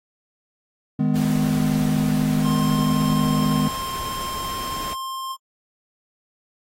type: chord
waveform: triangle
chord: G# minor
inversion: second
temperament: equal with one note detuned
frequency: 155.56 / 207.7 / 251.7 Hz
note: D#3 / G#3 / B3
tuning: 0 / 0 / +33 cents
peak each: -20 dBFS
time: 0.99-3.68 s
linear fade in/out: 5 ms
type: noise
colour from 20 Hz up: pink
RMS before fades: -34 dBFS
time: 1.15-4.94 s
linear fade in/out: 10 ms
type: tone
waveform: square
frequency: 1058 Hz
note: C6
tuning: 19 cents sharp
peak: -28 dBFS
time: 2.42-5.37 s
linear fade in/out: 50 ms
effects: AAC 48 kbps

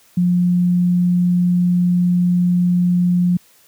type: tone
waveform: sine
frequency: 177.5 Hz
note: F3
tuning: 28 cents sharp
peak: -12 dBFS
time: 0.17-3.37 s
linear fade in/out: 5 ms
effects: white hiss -52 dBFS RMS until 3.67 s + high-pass 60 Hz 12 dB/octave

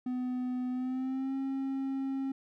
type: tone with pitch glide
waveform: triangle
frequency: 251.2 to 269.2 Hz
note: B3 to C4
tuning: +30 to +49 cents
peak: -29 dBFS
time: 0.06-2.32 s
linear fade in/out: 5 ms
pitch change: +119 cents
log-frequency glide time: 0.7-1.35 s
effects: none

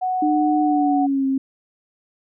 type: tone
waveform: sine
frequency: 740 Hz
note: F#5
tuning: in tune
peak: -19 dBFS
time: 0.01-1.07 s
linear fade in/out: 20 ms
type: tone with pitch glide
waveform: sine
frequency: 302.6 to 268 Hz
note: D#4 to C4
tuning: -48 to +42 cents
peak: -17 dBFS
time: 0.22-1.38 s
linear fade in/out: 5 ms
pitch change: -210 cents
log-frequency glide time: 0.62-1.26 s
effects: none

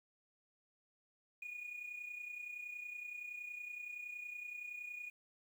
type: tone with amplitude modulation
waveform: sine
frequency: 2452 Hz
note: D#7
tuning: 26 cents flat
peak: -40 dBFS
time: 1.42-5.1 s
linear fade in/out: 5 ms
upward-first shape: sine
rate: 30.7 Hz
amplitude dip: 65%
effects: tanh soft clip ceiling -39 dBFS + 11-bit

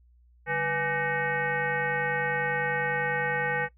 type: tone with frequency modulation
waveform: sine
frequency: 1179 Hz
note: D6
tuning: 6 cents sharp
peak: -25 dBFS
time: 0.46-3.69 s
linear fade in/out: 50 ms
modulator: 344 Hz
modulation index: 2.7
effects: noise-tail reverb RT60 0.1 s tail -18 dB re dry + added 60 Hz sine -56 dBFS peak until 3.77 s

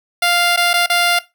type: tone with dropouts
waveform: 10% pulse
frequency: 698.5 Hz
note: F5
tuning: in tune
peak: -4 dBFS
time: 0.22-1.19 s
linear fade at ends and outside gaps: 5 ms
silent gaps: 0.563-0.573 / 0.733-0.738 / 0.862-0.898 s
effects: noise-tail reverb RT60 0.2 s tail -17 dB re dry

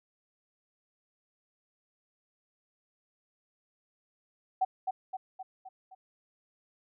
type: tone with echo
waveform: sine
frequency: 757 Hz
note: F#5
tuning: 39 cents sharp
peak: -23 dBFS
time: 4.61-4.65 s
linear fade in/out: 10 ms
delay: 260 ms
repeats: 5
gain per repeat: -5 dB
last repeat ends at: 5.95 s
effects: none

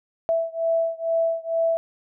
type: beating tone pair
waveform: sine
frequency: 659.3 / 661.5 Hz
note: E5 / E5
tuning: 0 / +6 cents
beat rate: 2.2 Hz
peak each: -23 / -24 dBFS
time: 0.29-1.77 s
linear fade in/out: 0 ms
effects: none

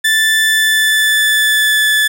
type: tone with pitch glide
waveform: 30% pulse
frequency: 1760 to 1733.8 Hz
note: A6 to A6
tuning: 0 to -26 cents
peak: -7 dBFS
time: 0.04-2.08 s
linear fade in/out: 10 ms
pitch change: -26 cents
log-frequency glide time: 0.4-1.82 s
effects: none

